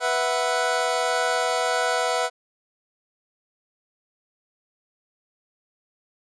25% pulse chord, B suspended fourth, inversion none, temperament equal, 493.9 / 659.3 / 740 Hz, B4 / E5 / F#5, 0 / 0 / 0 cents, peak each -22 dBFS, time 0-2.3 s, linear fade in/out 50 ms, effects resampled to 22050 Hz

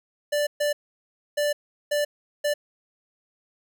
square tone bursts at uneven times, 587.3 Hz, D5, in tune, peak -22 dBFS, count 5, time 0.32-0.47 / 0.6-0.73 / 1.37-1.53 / 1.91-2.05 / 2.44-2.54 s, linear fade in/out 10 ms, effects none

